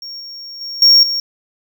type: tone with level steps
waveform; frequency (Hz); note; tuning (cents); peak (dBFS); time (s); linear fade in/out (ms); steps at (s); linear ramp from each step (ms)
triangle; 5540; F8; -15; -26 / -28 / -23 / -4 / -15; 0.02-1.2; 2; 0.2 / 0.61 / 0.82 / 1.03; 2
effects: none